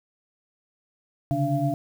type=tone cluster; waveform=sine; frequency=136.3 / 145 / 291 / 681 Hz; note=C#3 / D3 / D4 / F5; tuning=-29 / -22 / -16 / -44 cents; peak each=-27 dBFS; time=1.31-1.74 s; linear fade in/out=0 ms; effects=8-bit